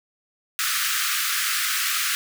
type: high-pass noise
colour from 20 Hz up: pink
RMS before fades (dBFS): -24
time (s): 0.59-2.15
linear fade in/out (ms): 0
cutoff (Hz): 1200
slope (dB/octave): 96
effects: none